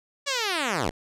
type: linear sweep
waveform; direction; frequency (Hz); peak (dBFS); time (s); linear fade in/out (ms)
5% pulse; down; 580 to 47.86; -13; 0.26-0.91; 20
effects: low-pass 9000 Hz 12 dB/octave